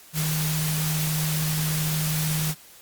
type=tone in noise; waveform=sine; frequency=155.56 Hz; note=D#3; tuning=in tune; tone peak=-24 dBFS; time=0.13-2.55 s; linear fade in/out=50 ms; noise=white; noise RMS=-29 dBFS; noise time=0.13-2.55 s; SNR=+2 dB; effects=white hiss -49 dBFS RMS until 2.81 s + Opus 48 kbps